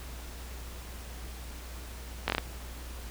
slowing click train, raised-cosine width 0.3 ms, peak -10 dBFS, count 5, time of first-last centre 2.28-2.382 s, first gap 19 ms, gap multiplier 1.2, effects added 60 Hz sine -41 dBFS peak until 3.1 s + pink hiss -47 dBFS RMS until 3.1 s

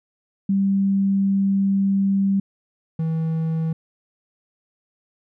sine / triangle tone pair in turn, 196 / 161.41 Hz, G3 / E3, 0 / -36 cents, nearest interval minor third, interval 336 cents, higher first, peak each -16 / -18 dBFS, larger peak first, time 0.49-2.4 / 2.99-3.73 s, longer first, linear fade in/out 5 ms, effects none

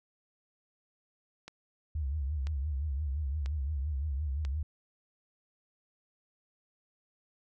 click train, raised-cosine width 0.2 ms, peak -27 dBFS, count 4, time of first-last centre 1.48-4.45 s, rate 1.01 Hz
sine tone with vibrato, 71.8 Hz, D2, 39 cents flat, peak -30 dBFS, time 1.95-4.63 s, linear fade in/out 5 ms, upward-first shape triangle, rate 5.8 Hz, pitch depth 190 cents each way
effects none

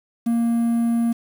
triangle tone with quantisation, 232.8 Hz, A#3, 2 cents flat, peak -15 dBFS, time 0.26-1.13 s, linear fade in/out 10 ms, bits 7, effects none

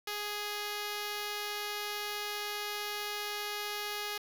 5% pulse tone, 415.3 Hz, G#4, in tune, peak -24 dBFS, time 0.07-4.18 s, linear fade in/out 5 ms, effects 9-bit

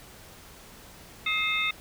sine tone cluster, 1267 / 2117 / 2598 / 3641 Hz, D#6 / C7 / E7 / A#7, +31 / +20 / -26 / -41 cents, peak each -34 / -28 / -30 / -30 dBFS, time 1.26-1.71 s, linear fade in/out 5 ms, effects pink hiss -49 dBFS RMS until 1.8 s

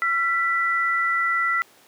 sine tone pair together, 1359.2 / 1975.5 Hz, F6 / B6, -47 / 0 cents, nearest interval tritone, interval 647 cents, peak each -22 dBFS, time 0.02-1.62 s, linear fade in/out 0 ms, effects pink hiss -53 dBFS RMS until 1.87 s + high-pass 300 Hz 12 dB/octave

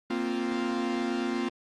45% pulse chord, Bb suspended second, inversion none, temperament equal, 233.1 / 261.6 / 349.2 Hz, Bb3 / C4 / F4, 0 / 0 / 0 cents, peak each -32 dBFS, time 0.1-1.49 s, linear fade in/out 5 ms, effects low-pass 5000 Hz 12 dB/octave + Opus 32 kbps

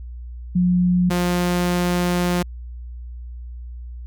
sine / sawtooth tone pair in turn, 179.2 / 176.94 Hz, F3 / F3, +45 / +23 cents, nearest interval unison, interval 22 cents, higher first, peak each -14 dBFS, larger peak neither, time 0.55-1.1 / 1.1-2.43 s, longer second, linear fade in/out 10 ms, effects added 60 Hz sine -31 dBFS peak until 4.06 s

